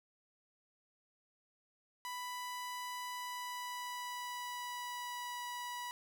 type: tone with pitch glide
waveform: sawtooth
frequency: 990 to 976.4 Hz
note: B5 to B5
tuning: +4 to -20 cents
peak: -37 dBFS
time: 2.05-5.91 s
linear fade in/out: 0 ms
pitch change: -24 cents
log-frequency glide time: 3.08-5.44 s
effects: none